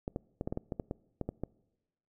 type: clicks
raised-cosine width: 2 ms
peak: -21 dBFS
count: 12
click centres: 0.079 / 0.161 / 0.411 / 0.475 / 0.525 / 0.574 / 0.722 / 0.798 / 0.911 / 1.213 / 1.29 / 1.436 s
effects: noise-tail reverb RT60 1.0 s tail -24 dB re dry